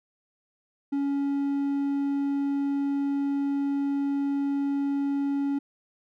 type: tone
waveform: triangle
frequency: 280.2 Hz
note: C#4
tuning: 19 cents sharp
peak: -22 dBFS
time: 0.92-5.59 s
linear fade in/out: 10 ms
effects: none